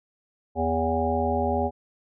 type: harmonic tone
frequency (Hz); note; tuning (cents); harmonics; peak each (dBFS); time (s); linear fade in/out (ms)
81.4; E2; -21; 1 / 3 / 5 / 7 / 9 / 10; -29 / -29 / -29 / -29 / -29 / -29; 0.55-1.71; 50
effects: none